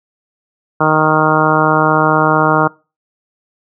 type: harmonic tone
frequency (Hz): 155.56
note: D#3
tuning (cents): 0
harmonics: 1 / 2 / 3 / 4 / 5 / 6 / 7 / 8 / 9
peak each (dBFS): -18 / -18 / -18 / -18 / -18 / -18 / -18 / -18 / -18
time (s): 0.8-2.68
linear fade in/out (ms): 10
effects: noise-tail reverb RT60 0.3 s tail -23 dB re dry